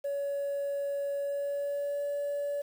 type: tone with pitch glide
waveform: sine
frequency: 564 to 572.9 Hz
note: C#5 to D5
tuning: +30 to -43 cents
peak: -28 dBFS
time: 0.04-2.62 s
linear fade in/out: 10 ms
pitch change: +27 cents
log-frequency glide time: 1.17-2.03 s
effects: tanh soft clip ceiling -28 dBFS + 9-bit